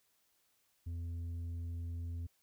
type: tone with tanh clipping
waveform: sine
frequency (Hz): 84.8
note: E2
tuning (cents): +50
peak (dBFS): -39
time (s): 0.86-2.27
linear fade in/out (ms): 10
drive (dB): 5
effects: white hiss -75 dBFS RMS until 2.42 s